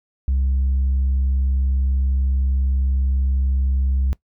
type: tone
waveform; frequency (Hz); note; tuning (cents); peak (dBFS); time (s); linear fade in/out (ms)
sine; 66.4; C2; +26; -14; 0.28-4.13; 0
effects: noise-tail reverb RT60 0.1 s tail -22 dB re dry + tanh soft clip ceiling -14 dBFS